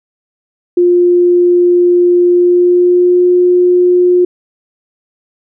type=tone with pitch glide; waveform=sine; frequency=353 to 357.9 Hz; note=F4 to F4; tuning=+19 to +42 cents; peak=-5 dBFS; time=0.77-4.25 s; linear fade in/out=5 ms; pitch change=+23 cents; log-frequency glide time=2.3-3.26 s; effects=none